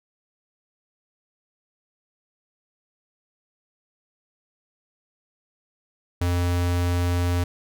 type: tone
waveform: square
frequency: 88 Hz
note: F2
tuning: 14 cents sharp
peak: -21 dBFS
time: 6.21-7.44 s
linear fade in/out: 5 ms
effects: none